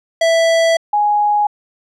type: tone pair in turn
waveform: square / sine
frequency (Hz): 660 / 831.5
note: E5 / G#5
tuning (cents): +2 / +2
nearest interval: major third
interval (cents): 400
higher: second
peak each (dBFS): -11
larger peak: neither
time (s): 0.21-0.77 / 0.93-1.47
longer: first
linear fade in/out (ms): 5
effects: low-pass 7000 Hz 12 dB/octave